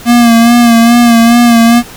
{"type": "tone with vibrato", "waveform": "square", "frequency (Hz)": 234.6, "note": "A#3", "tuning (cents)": 11, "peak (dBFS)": -3, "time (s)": [0.05, 1.83], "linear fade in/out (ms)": 50, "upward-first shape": "sine", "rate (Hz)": 2.4, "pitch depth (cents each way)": 39, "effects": ["pink hiss -30 dBFS RMS until 1.96 s"]}